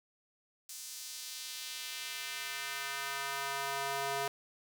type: tone with high-pass filter sweep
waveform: square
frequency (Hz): 138.59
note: C#3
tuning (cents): 0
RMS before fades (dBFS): -39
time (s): 0.69-4.28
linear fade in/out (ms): 2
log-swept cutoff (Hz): 6600 to 600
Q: 1.1
effects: none